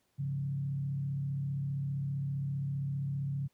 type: tone with frequency modulation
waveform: sine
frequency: 138.59 Hz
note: C#3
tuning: in tune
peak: -31 dBFS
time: 0.18-3.48 s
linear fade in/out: 20 ms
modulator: 35.2 Hz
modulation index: 0.51
effects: pink hiss -75 dBFS RMS until 3.53 s + high-pass 80 Hz 12 dB/octave